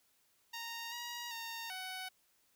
10% pulse tone with pitch steps, 927 / 954 / 919 / 748 Hz, A#5 / A#5 / A#5 / F#5, -10 / +40 / -25 / +19 cents, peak -33 dBFS, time 0.53-2.09 s, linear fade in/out 10 ms, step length 390 ms, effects white hiss -73 dBFS RMS until 2.55 s

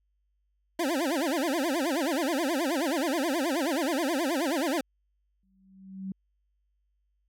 25% pulse tone with vibrato, 301.4 Hz, D4, 45 cents sharp, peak -22 dBFS, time 0.79-4.81 s, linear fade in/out 5 ms, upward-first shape sine, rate 9.4 Hz, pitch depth 270 cents each way
sine tone with exponential growth, 191.2 Hz, G3, 43 cents flat, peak -30 dBFS, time 5.43-6.12 s, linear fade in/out 2 ms, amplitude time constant 150 ms
effects added 50 Hz sine -70 dBFS peak until 7.28 s

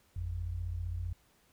sine tone pair together, 51.91 / 87.31 Hz, G#1 / F2, 0 / 0 cents, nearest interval major sixth, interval 900 cents, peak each -39 / -35 dBFS, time 0.16-1.13 s, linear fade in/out 5 ms, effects pink hiss -68 dBFS RMS until 1.52 s

